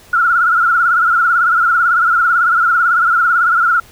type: tone with vibrato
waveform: sine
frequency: 1386 Hz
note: F6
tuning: 14 cents flat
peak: -9 dBFS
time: 0.13-3.8 s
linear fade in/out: 5 ms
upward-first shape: triangle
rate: 18 Hz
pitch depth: 110 cents each way
effects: pink hiss -43 dBFS RMS until 3.91 s